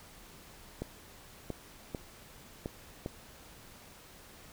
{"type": "clicks", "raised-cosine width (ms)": 2, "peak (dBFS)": -22, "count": 5, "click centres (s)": [0.82, 1.503, 1.948, 2.659, 3.061], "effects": ["pink hiss -54 dBFS RMS until 4.52 s"]}